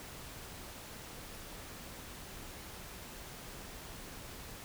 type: silence
effects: pink hiss -48 dBFS RMS until 4.64 s